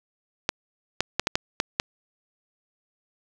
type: clicks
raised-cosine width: 0.2 ms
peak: -4 dBFS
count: 7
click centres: 0.491 / 1.006 / 1.196 / 1.271 / 1.355 / 1.601 / 1.799 s
effects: none